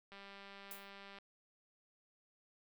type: click train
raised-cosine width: 0.3 ms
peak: -38 dBFS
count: 212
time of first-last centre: 0.12-1.186 s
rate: 198 Hz
type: noise with exponential decay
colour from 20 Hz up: violet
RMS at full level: -45 dBFS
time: 0.71-0.9 s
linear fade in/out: 2 ms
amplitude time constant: 41 ms
effects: none